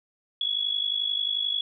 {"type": "tone with amplitude modulation", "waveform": "sine", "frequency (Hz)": 3372, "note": "G#7", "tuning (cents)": 26, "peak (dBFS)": -21, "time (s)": [0.41, 1.61], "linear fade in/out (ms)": 2, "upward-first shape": "sine", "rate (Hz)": 51.3, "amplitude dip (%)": 75, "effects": []}